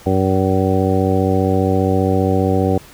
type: harmonic tone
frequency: 95 Hz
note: F#2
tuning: 46 cents sharp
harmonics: 1 / 2 / 3 / 4 / 5 / 6 / 8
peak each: -18 / -20 / -20 / -22 / -20 / -24 / -23 dBFS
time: 0.06-2.78 s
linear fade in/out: 5 ms
effects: pink hiss -42 dBFS RMS until 2.93 s